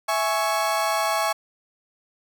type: chord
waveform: 35% pulse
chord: C# minor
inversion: first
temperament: equal with one note detuned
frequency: 659.3 / 835.9 / 1108.7 Hz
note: E5 / G#5 / C#6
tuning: 0 / +11 / 0 cents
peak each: -24 dBFS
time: 0.08-1.33 s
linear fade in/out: 10 ms
effects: none